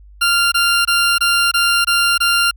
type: tone bursts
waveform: 20% pulse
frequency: 1391 Hz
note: F6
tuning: 7 cents flat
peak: -7 dBFS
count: 7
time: 0.21-2.512 s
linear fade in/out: 10 ms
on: 310 ms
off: 22 ms
effects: added 50 Hz sine -39 dBFS peak until 2.56 s